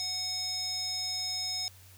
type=tone with band-pass filter; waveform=square; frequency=740 Hz; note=F#5; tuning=in tune; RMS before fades=-34 dBFS; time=0-1.68 s; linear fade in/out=0 ms; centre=5500 Hz; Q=6.7; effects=added 93 Hz sine -54 dBFS peak until 1.97 s + white hiss -57 dBFS RMS until 1.97 s